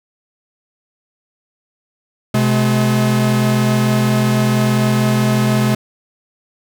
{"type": "tone pair together", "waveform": "45% pulse", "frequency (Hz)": [127.1, 213.3], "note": ["C3", "G#3"], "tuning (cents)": [-50, 46], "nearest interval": "major sixth", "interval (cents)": 896, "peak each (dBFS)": -15, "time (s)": [2.34, 5.75], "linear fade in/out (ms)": 5, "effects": []}